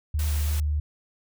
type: tone with vibrato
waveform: sine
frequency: 74.9 Hz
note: D2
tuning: 35 cents sharp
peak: -22 dBFS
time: 0.14-0.8 s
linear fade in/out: 5 ms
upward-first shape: square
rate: 3 Hz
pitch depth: 10 cents each way
type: noise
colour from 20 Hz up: white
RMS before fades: -37 dBFS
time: 0.19-0.6 s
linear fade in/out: 2 ms
effects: none